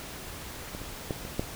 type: clicks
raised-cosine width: 2 ms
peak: -24 / -26 / -16 / -26 / -14 dBFS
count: 5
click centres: 0.749 / 0.817 / 1.108 / 1.251 / 1.395 s
effects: pink hiss -41 dBFS RMS until 1.55 s